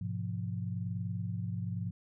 sine chord, F diminished, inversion first, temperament just, 104.77 / 125.72 / 174.61 Hz, Ab2 / Cb3 / F3, +16 / +31 / 0 cents, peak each -36 / -40 / -38 dBFS, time 0.01-1.91 s, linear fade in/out 5 ms, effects none

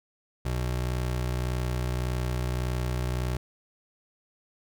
square tone pair together, 61.74 / 123.48 Hz, B1 / B2, 0 / 0 cents, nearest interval octave, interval 1200 cents, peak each -30 / -31 dBFS, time 0.45-3.37 s, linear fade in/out 5 ms, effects none

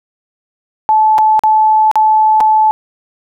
sine tone with dropouts, 867 Hz, A5, 26 cents flat, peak -6 dBFS, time 0.89-2.71 s, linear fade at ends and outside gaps 0 ms, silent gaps 1.181-1.186 / 1.393-1.436 / 1.914-1.956 / 2.404-2.408 s, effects none

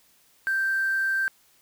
sine tone with quantisation, 1568 Hz, G6, in tune, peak -22 dBFS, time 0.47-1.28 s, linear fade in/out 0 ms, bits 7, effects white hiss -61 dBFS RMS until 1.61 s

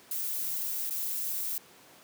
violet noise with dropouts, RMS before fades -33 dBFS, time 0.11-1.58 s, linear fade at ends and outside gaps 2 ms, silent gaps 0.897-0.907 s, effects pink hiss -55 dBFS RMS until 2.03 s + high-pass 200 Hz 12 dB/octave

